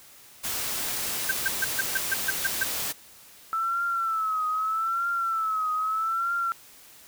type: noise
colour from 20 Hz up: white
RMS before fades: -30 dBFS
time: 0.43-2.93 s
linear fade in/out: 20 ms
type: tone bursts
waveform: sine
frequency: 1568 Hz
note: G6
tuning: in tune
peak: -21 dBFS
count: 9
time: 1.29-2.635 s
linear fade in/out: 5 ms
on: 25 ms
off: 140 ms
type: tone with vibrato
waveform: sine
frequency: 1318.5 Hz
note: E6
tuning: in tune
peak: -24 dBFS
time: 3.53-6.52 s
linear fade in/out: 0 ms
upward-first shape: triangle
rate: 0.8 Hz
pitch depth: 95 cents each way
effects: white hiss -51 dBFS RMS until 7.07 s